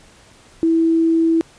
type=tone; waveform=sine; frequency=327.9 Hz; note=E4; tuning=9 cents flat; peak=-12 dBFS; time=0.63-1.41 s; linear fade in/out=0 ms; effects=pink hiss -48 dBFS RMS until 1.58 s + resampled to 22050 Hz

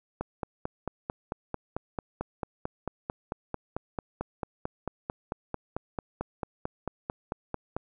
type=click train; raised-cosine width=1 ms; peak=-17 dBFS; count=35; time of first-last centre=0.21-7.766 s; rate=4.5 Hz; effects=none

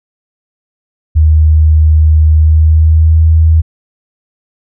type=tone with pitch glide; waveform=sine; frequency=77.78 to 80.15 Hz; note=D#2 to E2; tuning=0 to -48 cents; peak=-3 dBFS; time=1.15-3.62 s; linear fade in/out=20 ms; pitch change=+52 cents; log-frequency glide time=2.34-3.24 s; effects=none

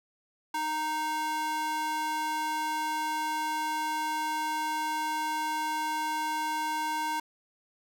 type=tone with high-pass filter; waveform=square; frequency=310 Hz; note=D#4; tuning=6 cents flat; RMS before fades=-31 dBFS; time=0.54-7.2 s; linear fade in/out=5 ms; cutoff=750 Hz; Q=3.6; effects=none

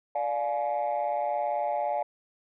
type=chord; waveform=sine; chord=D diminished; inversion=none; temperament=just; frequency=587.3 / 704.8 / 845.8 Hz; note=D5 / F5 / Ab5; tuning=0 / +16 / +31 cents; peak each=-29 dBFS; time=0.15-2.03 s; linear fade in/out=5 ms; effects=tanh soft clip ceiling -21 dBFS

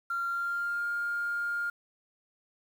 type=tone with pitch glide; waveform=sine; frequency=1382 to 1408.6 Hz; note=F6 to F6; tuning=-19 to +14 cents; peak=-28 dBFS; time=0.1-1.7 s; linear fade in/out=5 ms; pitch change=+33 cents; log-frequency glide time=0.28-0.86 s; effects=tanh soft clip ceiling -25 dBFS + 9-bit

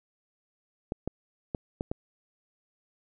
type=clicks; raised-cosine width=2 ms; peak=-17 dBFS; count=5; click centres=0.921 / 1.076 / 1.548 / 1.809 / 1.915 s; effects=none

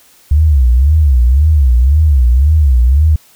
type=tone with vibrato; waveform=sine; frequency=68.7 Hz; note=C#2; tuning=15 cents flat; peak=-5 dBFS; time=0.31-3.16 s; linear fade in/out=5 ms; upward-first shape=sine; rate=1.9 Hz; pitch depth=240 cents each way; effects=white hiss -46 dBFS RMS until 3.35 s

